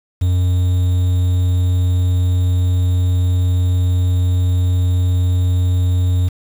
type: tone with quantisation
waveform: triangle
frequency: 90.3 Hz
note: F#2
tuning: 42 cents flat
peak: -10 dBFS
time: 0.21-6.29 s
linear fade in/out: 10 ms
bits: 6
effects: none